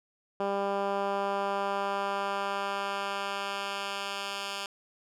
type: tone with band-pass filter sweep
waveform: 10% pulse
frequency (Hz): 198.7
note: G3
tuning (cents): +24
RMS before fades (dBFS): -32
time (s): 0.4-4.66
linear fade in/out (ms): 2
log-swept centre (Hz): 550 to 3600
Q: 0.79
effects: none